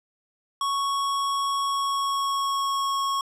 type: tone with pitch glide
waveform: square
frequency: 1108.7 to 1098.5 Hz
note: C#6 to C#6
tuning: 0 to -16 cents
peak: -24 dBFS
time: 0.61-3.21 s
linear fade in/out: 2 ms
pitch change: -16 cents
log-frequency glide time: 1.63-3.01 s
effects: low-pass 10000 Hz 12 dB/octave